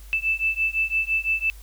sine beating tone pair, 2637 / 2642.9 Hz, E7 / E7, 0 / +4 cents, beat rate 5.9 Hz, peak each -24 dBFS, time 0.13-1.5 s, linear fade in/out 0 ms, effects added 50 Hz sine -40 dBFS peak until 1.62 s + white hiss -52 dBFS RMS until 1.62 s

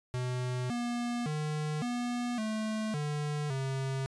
square tone with pitch steps, 125.5 / 239.8 / 152.1 / 242.7 / 217.2 / 148.5 / 134.1 Hz, B2 / A#3 / D#3 / B3 / A3 / D3 / C3, +28 / +49 / -39 / -30 / -22 / +20 / +43 cents, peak -32 dBFS, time 0.14-4.06 s, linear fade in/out 0 ms, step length 560 ms, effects resampled to 22050 Hz

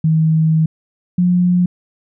sine tone pair in turn, 159 / 178.47 Hz, D#3 / F3, +38 / +38 cents, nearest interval major second, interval 200 cents, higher second, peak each -10 dBFS, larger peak neither, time 0.04-0.66 / 1.18-1.66 s, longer first, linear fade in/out 5 ms, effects none

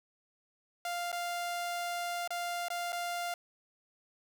sawtooth tone with dropouts, 698 Hz, F5, 1 cent flat, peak -30 dBFS, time 0.85-3.34 s, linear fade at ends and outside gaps 2 ms, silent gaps 1.118-1.127 / 2.276-2.305 / 2.684-2.702 / 2.922-2.928 s, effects none

